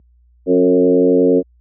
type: tone with frequency modulation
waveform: sine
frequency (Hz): 361.9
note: F#4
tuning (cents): -38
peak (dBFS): -8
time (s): 0.46-1.43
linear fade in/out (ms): 50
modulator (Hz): 90.9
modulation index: 1.7
effects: added 60 Hz sine -28 dBFS peak until 1.6 s + high-pass 200 Hz 12 dB/octave